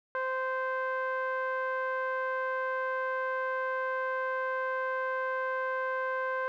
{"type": "tone with low-pass filter", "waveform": "sawtooth", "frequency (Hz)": 520, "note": "C5", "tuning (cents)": -11, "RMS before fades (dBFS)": -32, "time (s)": [0.15, 6.48], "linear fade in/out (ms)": 0, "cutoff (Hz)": 1400, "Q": 4.3, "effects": []}